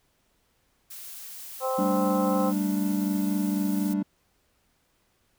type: noise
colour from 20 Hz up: blue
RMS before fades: -41 dBFS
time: 0.9-3.94 s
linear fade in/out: 10 ms
type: harmonic tone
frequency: 261.1 Hz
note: C4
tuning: 3 cents flat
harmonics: 2 / 3 / 4 / 5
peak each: -27 / -31 / -33 / -35 dBFS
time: 1.6-2.53 s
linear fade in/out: 50 ms
type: chord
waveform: triangle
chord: G suspended second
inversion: none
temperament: equal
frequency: 196 / 220 / 293.7 Hz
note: G3 / A3 / D4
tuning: 0 / 0 / 0 cents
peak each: -24 / -30 / -26 dBFS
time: 1.78-4.03 s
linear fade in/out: 10 ms
effects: pink hiss -69 dBFS RMS until 5.38 s